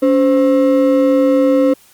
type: ring-modulated tone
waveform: triangle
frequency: 400.5 Hz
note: G4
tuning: 37 cents sharp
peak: -4 dBFS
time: 0.02-1.74 s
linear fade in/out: 10 ms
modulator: 119 Hz
effects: white hiss -48 dBFS RMS until 1.93 s + Opus 32 kbps